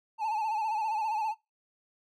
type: tone with vibrato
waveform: triangle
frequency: 869 Hz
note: A5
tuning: 22 cents flat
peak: -26 dBFS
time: 0.18-1.35 s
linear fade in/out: 50 ms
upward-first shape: sine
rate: 15 Hz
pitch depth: 71 cents each way
effects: noise-tail reverb RT60 0.2 s tail -21 dB re dry